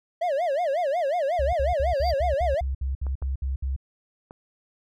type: tone with vibrato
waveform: triangle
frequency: 623 Hz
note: D#5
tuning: 2 cents sharp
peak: -20 dBFS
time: 0.21-2.61 s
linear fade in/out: 10 ms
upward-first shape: sine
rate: 5.5 Hz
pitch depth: 260 cents each way
type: tone bursts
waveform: sine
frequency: 66.8 Hz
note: C2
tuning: 36 cents sharp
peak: -24 dBFS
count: 12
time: 1.39-3.763 s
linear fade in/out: 5 ms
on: 140 ms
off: 63 ms
type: tone with exponential growth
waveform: triangle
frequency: 4699 Hz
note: D8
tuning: in tune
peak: -29 dBFS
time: 1.8-2.11 s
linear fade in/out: 2 ms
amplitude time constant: 66 ms
type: clicks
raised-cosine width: 1 ms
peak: -28 dBFS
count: 3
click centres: 3.067 / 3.224 / 4.309 s
effects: none